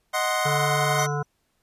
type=chord; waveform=25% pulse; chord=C diminished; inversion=first; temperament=equal; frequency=622.3 / 740 / 1046.5 Hz; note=Eb5 / Gb5 / C6; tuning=0 / 0 / 0 cents; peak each=-23 dBFS; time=0.13-1.07 s; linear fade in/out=20 ms
type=harmonic tone; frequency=145.8 Hz; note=D3; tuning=12 cents flat; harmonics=1 / 3 / 5 / 7 / 9 / 10; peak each=-26 / -31 / -33 / -34 / -36 / -36 dBFS; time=0.45-1.23 s; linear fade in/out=10 ms
type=tone with exponential decay; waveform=sine; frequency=5920 Hz; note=F#8; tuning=in tune; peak=-26 dBFS; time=0.99-1.25 s; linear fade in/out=1 ms; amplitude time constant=56 ms
effects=pink hiss -71 dBFS RMS until 1.62 s + resampled to 32000 Hz